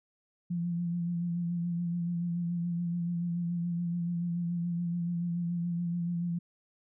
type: tone with vibrato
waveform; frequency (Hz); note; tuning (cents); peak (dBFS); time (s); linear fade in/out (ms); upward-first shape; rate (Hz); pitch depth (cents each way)
sine; 172.3; F3; -23; -29; 0.5-6.39; 10; sine; 7; 30
effects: none